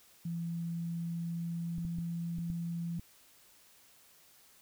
sine tone with pitch glide, 168.5 to 169.48 Hz, E3 to E3, +38 to +48 cents, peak -34 dBFS, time 0.25-2.99 s, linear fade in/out 5 ms, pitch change +10 cents, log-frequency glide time 0.71-2.42 s
clicks, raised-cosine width 5 ms, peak -30 dBFS, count 6, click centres 1.783 / 1.85 / 1.986 / 2.386 / 2.501 / 2.995 s
effects white hiss -62 dBFS RMS until 4.61 s

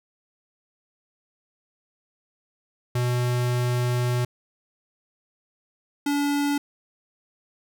square tone pair in turn, 123 / 287 Hz, B2 / D4, -7 / -40 cents, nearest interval octave + minor third, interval 1467 cents, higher second, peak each -22 dBFS, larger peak neither, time 2.95-4.25 / 6.06-6.58 s, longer first, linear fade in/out 5 ms, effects none

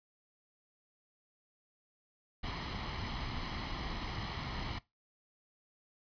pink noise with comb filter, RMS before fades -39 dBFS, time 2.43-4.79 s, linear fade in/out 10 ms, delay 0.97 ms, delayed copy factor +0.5, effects noise-tail reverb RT60 0.2 s tail -20 dB re dry + resampled to 11025 Hz

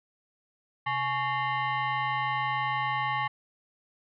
sine tone with frequency modulation, 130.81 Hz, C3, in tune, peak -26 dBFS, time 0.86-3.28 s, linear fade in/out 10 ms, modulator 977 Hz, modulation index 2, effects none

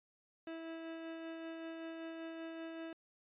30% pulse tone with tremolo, 326.9 Hz, E4, 14 cents flat, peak -40 dBFS, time 0.47-2.93 s, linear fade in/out 2 ms, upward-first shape sine, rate 5.2 Hz, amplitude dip 25%, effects resampled to 8000 Hz

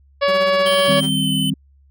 harmonic tone, 565 Hz, C#5, 33 cents sharp, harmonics 1 / 2 / 3 / 4 / 5 / 6 / 7 / 8 / 9, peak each -15 / -21 / -25 / -27 / -29 / -31 / -32 / -33 / -34 dBFS, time 0.21-1.01 s, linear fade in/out 20 ms
sawtooth tone with tremolo, 191.9 Hz, G3, 37 cents flat, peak -22 dBFS, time 0.28-1.09 s, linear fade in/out 2 ms, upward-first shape sine, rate 16 Hz, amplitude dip 75%
square tone with pitch glide, 3136 to 3034 Hz, G7 to F#7, 0 to +43 cents, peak -21 dBFS, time 0.66-1.5 s, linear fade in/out 2 ms, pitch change -57 cents, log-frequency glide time 0.99-1.33 s
sine chord, C minor, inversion first, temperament equal, 155.56 / 196 / 261.6 Hz, Eb3 / G3 / C4, 0 / 0 / 0 cents, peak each -22 dBFS, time 0.88-1.54 s, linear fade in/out 5 ms
effects added 69 Hz sine -49 dBFS peak until 1.9 s

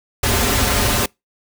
pink noise with comb filter, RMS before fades -17 dBFS, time 0.23-1.06 s, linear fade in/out 5 ms, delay 6.2 ms, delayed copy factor -0.9, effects noise-tail reverb RT60 0.2 s tail -26 dB re dry

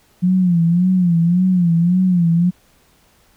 sine tone with vibrato, 176.2 Hz, F3, 16 cents sharp, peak -11 dBFS, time 0.22-2.51 s, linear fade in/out 20 ms, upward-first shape sine, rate 1.8 Hz, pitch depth 99 cents each way, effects pink hiss -55 dBFS RMS until 3.36 s

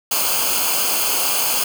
white noise with comb filter, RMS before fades -19 dBFS, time 0.11-1.64 s, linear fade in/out 5 ms, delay 0.53 ms, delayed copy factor -0.75, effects none

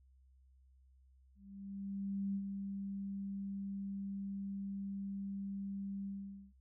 sine tone with ADSR envelope, 197.3 Hz, G3, 11 cents sharp, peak -34 dBFS, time 1.35-6.53 s, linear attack 1000 ms, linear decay 64 ms, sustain -5 dB, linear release 470 ms, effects added 65 Hz sine -63 dBFS peak until 6.6 s

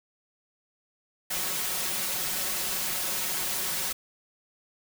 white noise with comb filter, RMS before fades -30 dBFS, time 1.3-3.93 s, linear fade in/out 10 ms, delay 5.4 ms, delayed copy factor +0.85, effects none

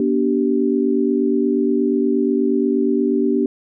sine tone cluster, 240.6 / 289 / 386.4 Hz, B3 / D4 / G4, -45 / -28 / -25 cents, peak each -19 dBFS, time 0-3.46 s, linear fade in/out 2 ms, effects none

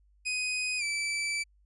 sawtooth tone with pitch glide, 2500 to 2319 Hz, D#7 to D7, +8 to -22 cents, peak -26 dBFS, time 0.25-1.44 s, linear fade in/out 20 ms, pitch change -130 cents, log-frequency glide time 0.78-0.83 s, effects added 50 Hz sine -61 dBFS peak until 1.65 s + resampled to 24000 Hz

